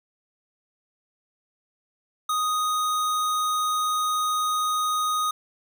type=tone; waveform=square; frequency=1244.5 Hz; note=D#6; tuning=in tune; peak=-23 dBFS; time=2.29-5.31 s; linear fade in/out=5 ms; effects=none